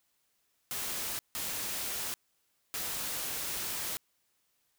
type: noise bursts at uneven times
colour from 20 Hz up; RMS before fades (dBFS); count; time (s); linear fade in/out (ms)
white; -36; 3; 0.71-1.19 / 1.35-2.14 / 2.74-3.97; 0
effects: white hiss -75 dBFS RMS until 4.78 s